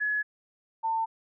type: tone pair in turn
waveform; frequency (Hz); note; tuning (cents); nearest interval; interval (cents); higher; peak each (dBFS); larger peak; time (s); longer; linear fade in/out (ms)
sine; 1695 / 897.9; G#6 / A5; +35 / +35; major seventh; 1100; first; -25; neither; 0-0.23 / 0.83-1.06; neither; 20
effects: none

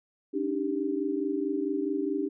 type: tone cluster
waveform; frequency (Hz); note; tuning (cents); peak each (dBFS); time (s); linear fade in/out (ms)
sine; 283 / 307.6 / 393.4; C#4 / D#4 / G4; +36 / -20 / +6; -31; 0.33-2.29; 20
effects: none

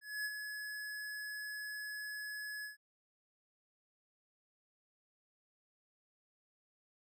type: tone with ADSR envelope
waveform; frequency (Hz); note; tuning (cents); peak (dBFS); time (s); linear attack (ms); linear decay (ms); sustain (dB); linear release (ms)
square; 1697; G#6; +37; -36; 0.01-2.77; 240; 45; -6; 130
effects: none

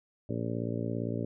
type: harmonic tone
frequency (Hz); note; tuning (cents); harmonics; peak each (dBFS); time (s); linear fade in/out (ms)
57.6; A#1; -20; 2 / 3 / 4 / 5 / 6 / 7 / 8 / 9 / 10; -35 / -39 / -37 / -38 / -45 / -40 / -43 / -46 / -43; 0.29-1.25; 5
effects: none

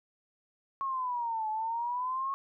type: exponential two-way sweep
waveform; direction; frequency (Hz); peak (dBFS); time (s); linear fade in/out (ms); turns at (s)
sine; down then up; 1100 to 858 to 1100; -30; 0.81-2.34; 0; 1.49
effects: none

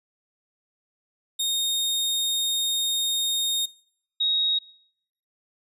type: tone pair in turn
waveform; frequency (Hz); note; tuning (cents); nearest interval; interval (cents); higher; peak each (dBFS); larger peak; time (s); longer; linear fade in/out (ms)
sawtooth / sine; 3700 / 3773; A#7 / A#7; -14 / +20; unison; 34; second; -20; neither; 1.39-3.66 / 4.2-4.59; first; 10
effects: noise-tail reverb RT60 0.7 s tail -25 dB re dry + resampled to 32000 Hz

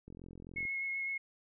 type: click train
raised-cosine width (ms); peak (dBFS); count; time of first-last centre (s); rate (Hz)
3; -37; 26; 0.08-0.652; 43.7
type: tone with vibrato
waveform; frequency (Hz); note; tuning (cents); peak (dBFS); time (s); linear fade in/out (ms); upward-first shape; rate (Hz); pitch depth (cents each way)
sine; 2172; C#7; -36; -34; 0.56-1.18; 10; sine; 7.8; 13
effects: none

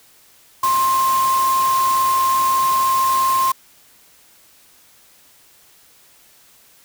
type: tone in noise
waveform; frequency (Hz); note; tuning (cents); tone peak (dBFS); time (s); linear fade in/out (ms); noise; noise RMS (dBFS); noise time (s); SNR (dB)
sine; 1057; C6; +17; -14; 0.63-3.52; 5; white; -27; 0.63-3.52; +10
effects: white hiss -51 dBFS RMS until 6.84 s

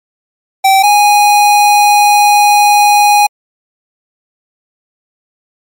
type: tone pair in turn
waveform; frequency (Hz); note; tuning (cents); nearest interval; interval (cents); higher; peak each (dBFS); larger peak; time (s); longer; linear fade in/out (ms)
square; 774 / 826.1; G5 / G#5; -22 / -9; minor second; 113; second; -5; neither; 0.64-0.83 / 0.83-3.27; second; 10
effects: MP3 64 kbps

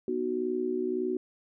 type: chord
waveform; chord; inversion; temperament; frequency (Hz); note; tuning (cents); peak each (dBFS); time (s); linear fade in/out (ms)
sine; B major; none; just; 246.9 / 308.7 / 370.4; B3 / D#4 / F#4; 0 / -14 / +2; -34 / -35 / -29; 0.08-1.17; 2
effects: none

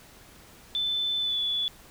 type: tone with pitch glide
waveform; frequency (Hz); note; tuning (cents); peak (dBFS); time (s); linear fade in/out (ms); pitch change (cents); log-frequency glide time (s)
sine; 3520 to 3438; A7 to A7; 0 to -41; -25; 0.75-1.68; 0; -41; 1.2-1.4
effects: pink hiss -52 dBFS RMS until 1.9 s

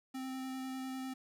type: tone with vibrato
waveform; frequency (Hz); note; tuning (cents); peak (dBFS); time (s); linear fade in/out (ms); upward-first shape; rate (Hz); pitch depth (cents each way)
square; 261.6; C4; 0; -40; 0.14-1.14; 10; square; 10; 9
effects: 11-bit

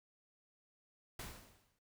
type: noise with exponential decay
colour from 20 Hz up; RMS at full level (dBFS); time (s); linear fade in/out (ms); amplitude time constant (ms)
pink; -44; 1.19-1.79; 5; 130
effects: noise-tail reverb RT60 0.1 s tail -17 dB re dry

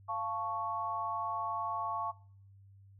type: chord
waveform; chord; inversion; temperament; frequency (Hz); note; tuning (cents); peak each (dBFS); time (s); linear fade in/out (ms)
sine; F augmented; none; equal with one note detuned; 693.6 / 880 / 1108.7; F5 / A5 / C#6; -12 / 0 / 0; -40 / -38 / -35; 0.08-2.12; 20
effects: noise-tail reverb RT60 0.5 s tail -21 dB re dry + added 98 Hz sine -55 dBFS peak until 2.99 s

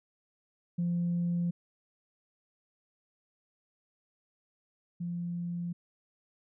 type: tone pair in turn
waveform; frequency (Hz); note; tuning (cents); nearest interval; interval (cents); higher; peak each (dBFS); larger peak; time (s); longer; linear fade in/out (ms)
sine; 173.2 / 173.2; F3 / F3; -14 / -14; unison; 0; neither; -26 / -32; first; 0.78-1.51 / 5-5.73; neither; 10
effects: tanh soft clip ceiling -24 dBFS

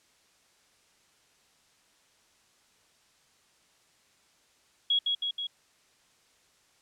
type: tone with echo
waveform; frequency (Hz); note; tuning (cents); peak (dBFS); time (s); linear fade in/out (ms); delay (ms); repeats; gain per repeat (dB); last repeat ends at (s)
sine; 3322; G#7; 0; -22; 4.9-4.99; 5; 160; 3; -3; 5.47
effects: white hiss -65 dBFS RMS until 6.81 s + low-pass 8000 Hz 12 dB/octave

